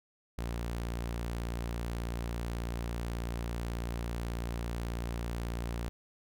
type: tone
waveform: sawtooth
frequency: 58.27 Hz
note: A#1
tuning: in tune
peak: -30 dBFS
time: 0.38-5.89 s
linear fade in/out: 0 ms
effects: none